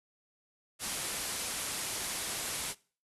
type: low-pass noise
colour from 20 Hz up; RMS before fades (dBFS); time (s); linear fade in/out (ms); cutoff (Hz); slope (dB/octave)
white; -37; 0.79-2.75; 50; 12000; 96
effects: noise-tail reverb RT60 0.4 s tail -22 dB re dry